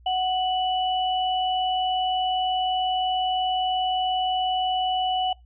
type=tone pair together; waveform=sine; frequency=742.8 / 2960 Hz; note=F#5 / F#7; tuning=+7 / 0 cents; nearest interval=2 octaves; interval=2393 cents; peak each=-22 / -28 dBFS; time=0.06-5.33 s; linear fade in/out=5 ms; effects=noise-tail reverb RT60 0.2 s tail -24 dB re dry + added 60 Hz sine -49 dBFS peak until 5.45 s